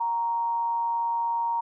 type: tone with amplitude modulation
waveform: sine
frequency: 932.3 Hz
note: A#5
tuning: in tune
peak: -22 dBFS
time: 0-1.61 s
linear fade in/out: 10 ms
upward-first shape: sine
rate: 183 Hz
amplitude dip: 35%
effects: none